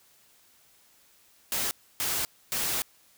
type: noise bursts at uneven times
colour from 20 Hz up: white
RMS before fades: -29 dBFS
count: 3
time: 1.52-1.71 / 2-2.25 / 2.52-2.82 s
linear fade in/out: 0 ms
effects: white hiss -61 dBFS RMS until 3.17 s